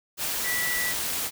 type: tone in noise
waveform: sine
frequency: 1960 Hz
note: B6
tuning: 14 cents flat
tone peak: -27 dBFS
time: 0.43-0.94 s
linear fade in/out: 50 ms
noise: white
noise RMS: -29 dBFS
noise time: 0.17-1.31 s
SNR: -1 dB
effects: none